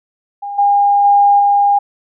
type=tone with level steps; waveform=sine; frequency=810 Hz; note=G#5; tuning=43 cents flat; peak=-21 / -8 / -6 / -8 dBFS; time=0.42-1.79 s; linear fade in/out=10 ms; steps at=0.58 / 1.04 / 1.39 s; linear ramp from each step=10 ms; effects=none